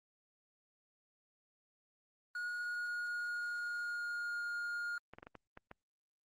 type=tone with pitch glide; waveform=triangle; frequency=1446 to 1419.5 Hz; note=F#6 to F6; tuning=-40 to +28 cents; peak=-35 dBFS; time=2.35-4.98 s; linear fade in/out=2 ms; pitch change=-32 cents; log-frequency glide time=2.51-4.46 s
type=clicks; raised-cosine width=0.5 ms; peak=-34 dBFS; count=7; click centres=5.136 / 5.185 / 5.229 / 5.269 / 5.353 / 5.574 / 5.714 s
effects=Opus 24 kbps